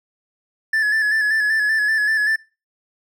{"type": "tone with vibrato", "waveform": "triangle", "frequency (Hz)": 1731, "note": "A6", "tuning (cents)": -29, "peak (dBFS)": -14, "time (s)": [0.73, 2.36], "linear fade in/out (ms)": 5, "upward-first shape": "square", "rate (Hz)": 5.2, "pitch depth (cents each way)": 37, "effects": ["noise-tail reverb RT60 0.3 s tail -21 dB re dry"]}